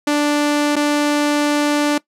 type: tone with dropouts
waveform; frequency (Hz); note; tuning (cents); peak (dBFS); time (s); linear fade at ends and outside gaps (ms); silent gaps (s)
sawtooth; 293.7; D4; 0; -10; 0.07-1.98; 5; 0.757-0.763
effects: noise-tail reverb RT60 0.1 s tail -20 dB re dry + low-pass 10000 Hz 12 dB/octave